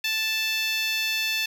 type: tone with high-pass filter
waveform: 10% pulse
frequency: 880 Hz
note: A5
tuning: in tune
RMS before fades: -26 dBFS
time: 0.04-1.46 s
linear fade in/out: 5 ms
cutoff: 2400 Hz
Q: 2
effects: none